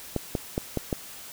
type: clicks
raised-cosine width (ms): 2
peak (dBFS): -12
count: 5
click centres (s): 0.163 / 0.352 / 0.579 / 0.773 / 0.928
effects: white hiss -43 dBFS RMS until 1.32 s